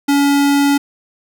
square tone, 282.9 Hz, C#4, 35 cents sharp, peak -11 dBFS, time 0.08-0.78 s, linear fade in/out 10 ms, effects none

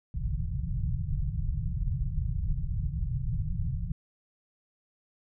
pink low-pass noise, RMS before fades -30 dBFS, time 0.14-3.92 s, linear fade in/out 5 ms, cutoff 170 Hz, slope 96 dB/octave, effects none

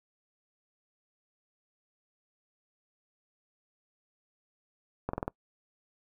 slowing click train, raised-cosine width 1 ms, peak -17 dBFS, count 5, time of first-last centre 5.09-5.28 s, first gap 44 ms, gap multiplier 1.05, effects noise-tail reverb RT60 0.1 s tail -25 dB re dry

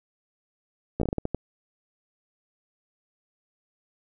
slowing click train, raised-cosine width 2 ms, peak -13 dBFS, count 9, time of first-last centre 1-1.347 s, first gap 14 ms, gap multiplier 1.31, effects none

